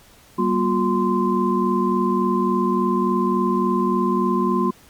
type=tone cluster; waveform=sine; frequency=193.3 / 236.8 / 357.6 / 1037 Hz; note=G3 / A#3 / F4 / C6; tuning=-24 / +27 / +41 / -16 cents; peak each=-22 dBFS; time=0.38-4.71 s; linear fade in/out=10 ms; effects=pink hiss -50 dBFS RMS until 4.89 s + MP3 96 kbps